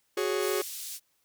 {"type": "chord", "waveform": "45% pulse", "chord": "F# suspended second", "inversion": "none", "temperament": "just", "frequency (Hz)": [370, 416.2, 555], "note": ["F#4", "G#4", "C#5"], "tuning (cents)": [0, 4, 2], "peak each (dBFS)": [-30, -30, -36], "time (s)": [0.17, 0.62], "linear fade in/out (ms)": 5}
{"type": "band-pass noise", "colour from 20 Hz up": "white", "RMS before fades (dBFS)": -39, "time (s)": [0.39, 1], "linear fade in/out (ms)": 50, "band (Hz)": [4000, 15000], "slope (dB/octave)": 12}
{"effects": ["white hiss -72 dBFS RMS until 1.24 s"]}